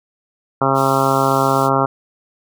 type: harmonic tone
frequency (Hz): 135.4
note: C#3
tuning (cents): -40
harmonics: 1 / 2 / 3 / 4 / 5 / 6 / 7 / 8 / 9 / 10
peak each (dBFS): -22 / -22 / -22 / -22 / -22 / -22 / -22 / -22 / -22 / -22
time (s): 0.61-1.86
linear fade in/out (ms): 5
type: high-pass noise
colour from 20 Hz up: pink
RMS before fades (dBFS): -34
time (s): 0.74-1.7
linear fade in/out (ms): 50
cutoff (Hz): 3300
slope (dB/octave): 24
effects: none